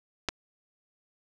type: clicks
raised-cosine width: 0.2 ms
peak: -10 / -18 dBFS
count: 2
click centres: 0.287 / 0.29 s
effects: none